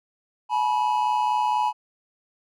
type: tone pair together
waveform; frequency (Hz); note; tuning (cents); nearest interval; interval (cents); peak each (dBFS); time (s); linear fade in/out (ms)
triangle; 851.9 / 976; G#5 / B5; +44 / -21; major second; 235; -21; 0.49-1.73; 50
effects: none